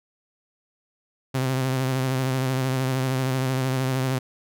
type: tone with vibrato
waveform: sawtooth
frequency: 130.81 Hz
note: C3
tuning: in tune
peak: -18 dBFS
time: 1.34-4.19 s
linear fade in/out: 10 ms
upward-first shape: sine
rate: 13 Hz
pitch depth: 38 cents each way
effects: none